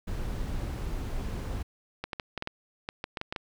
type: noise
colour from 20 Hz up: brown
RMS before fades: -33 dBFS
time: 0.07-1.63 s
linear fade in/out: 10 ms
type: clicks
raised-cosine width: 0.3 ms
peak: -17 dBFS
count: 12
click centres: 2.04 / 2.132 / 2.198 / 2.377 / 2.424 / 2.474 / 2.889 / 3.041 / 3.172 / 3.214 / 3.325 / 3.362 s
effects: none